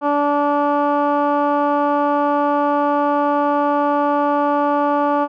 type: tone with low-pass filter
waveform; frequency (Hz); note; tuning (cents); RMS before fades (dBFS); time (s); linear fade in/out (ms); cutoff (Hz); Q
15% pulse; 289.7; D4; -24; -17; 0.01-5.28; 50; 1100; 1.7
effects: none